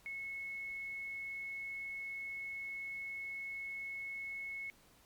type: tone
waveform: sine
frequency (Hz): 2191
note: C#7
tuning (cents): -21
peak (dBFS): -40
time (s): 0.06-4.7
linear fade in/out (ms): 0
effects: pink hiss -65 dBFS RMS until 5.05 s + MP3 96 kbps